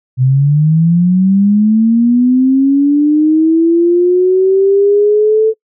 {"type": "linear sweep", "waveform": "sine", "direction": "up", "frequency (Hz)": [125.5, 443.7], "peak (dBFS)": -6, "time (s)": [0.17, 5.54], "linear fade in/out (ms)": 50, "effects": ["noise-tail reverb RT60 0.1 s tail -24 dB re dry"]}